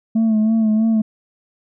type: tone with vibrato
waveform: sine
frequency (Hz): 220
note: A3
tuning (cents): 0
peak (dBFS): -10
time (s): 0.15-1.02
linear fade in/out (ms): 10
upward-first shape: sine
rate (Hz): 3.1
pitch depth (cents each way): 43
effects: tanh soft clip ceiling -12 dBFS